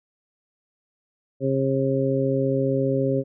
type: harmonic tone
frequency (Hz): 134.7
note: C#3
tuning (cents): -49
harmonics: 1 / 2 / 3 / 4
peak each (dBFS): -25 / -25 / -25 / -25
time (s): 1.4-3.24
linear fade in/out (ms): 50
effects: none